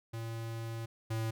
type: tone pair in turn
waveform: square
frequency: 114.1 / 112.08 Hz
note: A#2 / A2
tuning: -37 / +32 cents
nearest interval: unison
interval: 31 cents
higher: first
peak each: -38 / -33 dBFS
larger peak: second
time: 0.13-0.86 / 1.1-1.31 s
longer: first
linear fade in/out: 10 ms
effects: none